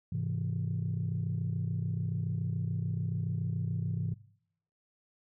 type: chord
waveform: sine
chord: Ab augmented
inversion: none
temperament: equal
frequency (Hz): 103.83 / 130.81 / 164.81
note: Ab2 / C3 / E3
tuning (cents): 0 / 0 / 0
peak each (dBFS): -34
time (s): 0.12-4.14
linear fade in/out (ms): 5
effects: noise-tail reverb RT60 0.7 s tail -21 dB re dry + tanh soft clip ceiling -24 dBFS